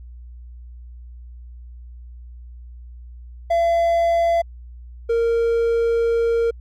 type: tone pair in turn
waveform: triangle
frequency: 677 / 463.3 Hz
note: E5 / A#4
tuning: +46 / -11 cents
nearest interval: perfect fifth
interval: 657 cents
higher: first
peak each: -13 / -14 dBFS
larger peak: first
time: 3.5-4.42 / 5.09-6.51 s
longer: second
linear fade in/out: 10 ms
effects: added 60 Hz sine -36 dBFS peak until 6.6 s